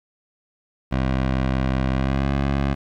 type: tone with pitch glide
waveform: 15% pulse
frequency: 65.41 to 68.9 Hz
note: C2 to C#2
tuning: 0 to -10 cents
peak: -13 dBFS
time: 0.91-2.75 s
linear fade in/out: 20 ms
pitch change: +90 cents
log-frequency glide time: 1.92-2.3 s
effects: low-pass 3000 Hz 12 dB/octave + 9-bit

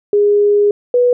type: tone pair in turn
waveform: sine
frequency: 411.3 / 490.7 Hz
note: G#4 / B4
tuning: -17 / -11 cents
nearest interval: minor third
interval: 306 cents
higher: second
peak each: -8 dBFS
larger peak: neither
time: 0.13-0.71 / 0.94-1.13 s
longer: first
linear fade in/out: 2 ms
effects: none

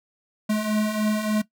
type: beating tone pair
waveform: square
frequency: 210.9 / 214.3 Hz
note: G#3 / A3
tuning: +27 / -45 cents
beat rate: 3.4 Hz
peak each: -29 / -23 dBFS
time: 0.49-1.42 s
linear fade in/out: 10 ms
effects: noise-tail reverb RT60 0.1 s tail -17 dB re dry

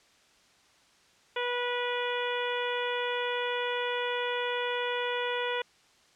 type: harmonic tone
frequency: 488.3 Hz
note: B4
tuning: 20 cents flat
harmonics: 1 / 2 / 3 / 4 / 5 / 6 / 7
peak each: -32 / -35 / -37 / -38 / -39 / -40 / -40 dBFS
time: 1.36-5.62 s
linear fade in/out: 5 ms
effects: white hiss -62 dBFS RMS until 6.15 s + low-pass 6000 Hz 12 dB/octave

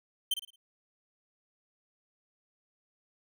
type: tone with echo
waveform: 45% pulse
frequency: 3107 Hz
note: G7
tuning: 16 cents flat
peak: -25 dBFS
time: 0.31-0.34 s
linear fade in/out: 5 ms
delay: 55 ms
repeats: 4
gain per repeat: -9 dB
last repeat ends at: 0.56 s
effects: none

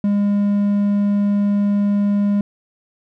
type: tone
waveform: triangle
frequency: 203.3 Hz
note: G#3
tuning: 37 cents flat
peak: -12 dBFS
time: 0.04-2.41 s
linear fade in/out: 2 ms
effects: none

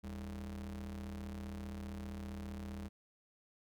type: ring-modulated tone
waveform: square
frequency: 61.2 Hz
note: B1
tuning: 15 cents flat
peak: -40 dBFS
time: 0.03-2.89 s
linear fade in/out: 20 ms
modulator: 140 Hz
effects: none

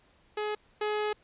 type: tone pair in turn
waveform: sawtooth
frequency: 422.2 / 422.2 Hz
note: G#4 / G#4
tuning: +29 / +29 cents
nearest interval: unison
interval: 0 cents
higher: neither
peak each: -26 / -24 dBFS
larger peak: second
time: 0.37-0.55 / 0.81-1.13 s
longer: second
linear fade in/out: 5 ms
effects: pink hiss -64 dBFS RMS until 1.23 s + resampled to 8000 Hz

